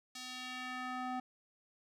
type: tone with band-pass filter sweep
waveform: square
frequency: 253.6 Hz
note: B3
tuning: 46 cents sharp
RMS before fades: -42 dBFS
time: 0.15-1.2 s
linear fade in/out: 5 ms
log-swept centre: 5200 to 790 Hz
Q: 1.2
effects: none